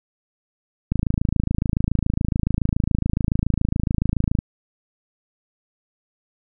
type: click train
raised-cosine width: 5 ms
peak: -7 dBFS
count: 95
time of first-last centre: 0.92-4.389 s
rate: 27.1 Hz
effects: none